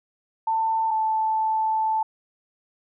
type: tone pair in turn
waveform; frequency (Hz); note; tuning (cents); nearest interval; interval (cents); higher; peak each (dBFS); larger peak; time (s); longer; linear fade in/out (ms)
sine; 892 / 877.7; A5 / A5; +23 / -5; unison; 28; first; -20; neither; 0.47-0.91 / 0.91-2.03; second; 5
effects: none